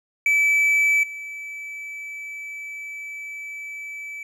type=tone with level steps; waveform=triangle; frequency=2306 Hz; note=D7; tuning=32 cents flat; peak=-14 / -30 dBFS; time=0.26-4.23 s; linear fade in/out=2 ms; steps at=1.03 s; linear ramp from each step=5 ms; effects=none